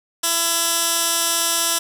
15% pulse tone with band-pass filter, 335.5 Hz, E4, 31 cents sharp, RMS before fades -20 dBFS, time 0.23-1.79 s, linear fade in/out 10 ms, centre 9000 Hz, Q 0.9, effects none

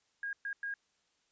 sine tone bursts at uneven times, 1630 Hz, G#6, 33 cents flat, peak -35 dBFS, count 3, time 0.23-0.33 / 0.45-0.53 / 0.63-0.74 s, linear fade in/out 2 ms, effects white hiss -75 dBFS RMS until 1.31 s + resampled to 16000 Hz

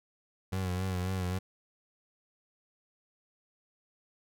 30% pulse tone with vibrato, 92.5 Hz, F#2, in tune, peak -28 dBFS, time 0.52-1.39 s, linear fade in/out 10 ms, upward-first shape sine, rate 3.7 Hz, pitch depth 49 cents each way, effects none

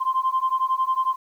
sine beating tone pair, 1040 / 1051 Hz, C6 / C6, -11 / +7 cents, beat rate 11 Hz, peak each -22 dBFS, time 0-1.16 s, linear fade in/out 20 ms, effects tanh soft clip ceiling -13 dBFS + 9-bit

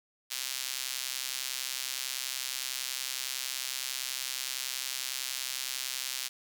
sawtooth tone with high-pass filter, 130.81 Hz, C3, in tune, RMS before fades -36 dBFS, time 0.3-6.29 s, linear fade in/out 20 ms, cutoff 3800 Hz, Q 0.86, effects none

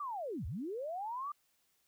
sine linear two-way sweep, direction down then up, 1204 to 61.2 to 1204 Hz, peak -37 dBFS, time 0-1.32 s, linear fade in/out 5 ms, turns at 0.46 s, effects white hiss -75 dBFS RMS until 1.87 s

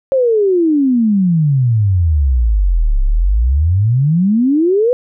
sine exponential two-way sweep, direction down then up, 548 to 32.7 to 509 Hz, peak -9 dBFS, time 0.12-4.93 s, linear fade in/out 0 ms, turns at 3.02 s, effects none

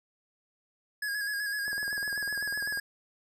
square tone with vibrato, 1661.2 Hz, G#6, in tune, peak -31 dBFS, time 1.02-2.8 s, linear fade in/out 5 ms, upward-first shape square, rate 7.9 Hz, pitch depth 35 cents each way
click train, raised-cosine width 1 ms, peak -31 dBFS, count 23, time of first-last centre 1.68-2.775 s, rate 20.1 Hz
effects none

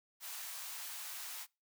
white high-pass noise, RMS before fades -45 dBFS, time 0.2-1.47 s, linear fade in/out 50 ms, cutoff 730 Hz, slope 24 dB/octave, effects noise-tail reverb RT60 0.3 s tail -26 dB re dry

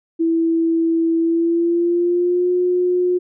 sine tone with pitch glide, 329.6 to 359.4 Hz, E4 to F4, 0 to +50 cents, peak -14 dBFS, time 0.19-3.19 s, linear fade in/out 20 ms, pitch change +150 cents, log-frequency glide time 1.18-2.51 s, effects none

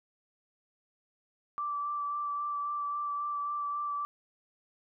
sine tone with vibrato, 1166 Hz, D6, 13 cents flat, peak -31 dBFS, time 1.58-4.05 s, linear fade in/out 0 ms, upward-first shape sine, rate 3.7 Hz, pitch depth 14 cents each way, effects none

